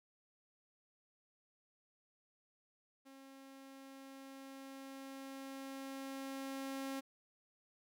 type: tone with level ramp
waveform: sawtooth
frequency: 270 Hz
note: C#4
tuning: 45 cents flat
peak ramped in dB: -52 to -36 dBFS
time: 3.05-7.01 s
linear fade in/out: 20 ms
effects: none